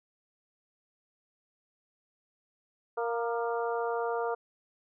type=harmonic tone with a mistuned harmonic; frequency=233.1 Hz; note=A#3; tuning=in tune; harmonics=2 / 3 / 4 / 5 / 6; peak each=-31 / -35 / -37 / -39 / -41 dBFS; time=2.97-4.35 s; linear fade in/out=10 ms; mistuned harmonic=5; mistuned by=+36 cents; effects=none